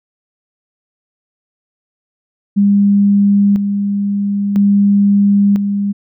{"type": "tone with tremolo", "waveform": "sine", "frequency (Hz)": 201.4, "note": "G3", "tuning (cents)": 47, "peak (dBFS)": -7, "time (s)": [2.56, 5.93], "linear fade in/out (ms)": 20, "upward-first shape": "square", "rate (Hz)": 0.5, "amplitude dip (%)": 50, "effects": []}